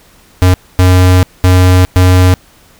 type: tone bursts at uneven times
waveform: square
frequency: 91.5 Hz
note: F#2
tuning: 19 cents flat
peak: -4 dBFS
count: 4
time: 0.42-0.54 / 0.79-1.23 / 1.44-1.85 / 1.96-2.34 s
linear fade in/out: 0 ms
effects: pink hiss -44 dBFS RMS until 2.79 s